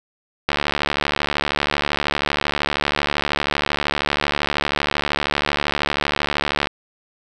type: click train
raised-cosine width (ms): 0.3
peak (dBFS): -3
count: 451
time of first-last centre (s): 0.49-6.671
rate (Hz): 72.8
effects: none